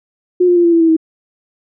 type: tone with pitch steps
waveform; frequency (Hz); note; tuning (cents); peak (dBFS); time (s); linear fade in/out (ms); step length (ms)
sine; 360 / 353.2 / 346.5 / 340 / 333.6 / 327.3 / 321.1; F#4 / F4 / F4 / F4 / E4 / E4 / E4; -47 / +20 / -14 / -46 / +21 / -12 / -45; -7; 0.4-0.967; 10; 81
effects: none